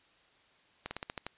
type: slowing click train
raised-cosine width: 0.3 ms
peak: -21 dBFS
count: 7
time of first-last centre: 0.86-1.266 s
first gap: 50 ms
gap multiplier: 1.12
effects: white hiss -65 dBFS RMS until 1.37 s + resampled to 8000 Hz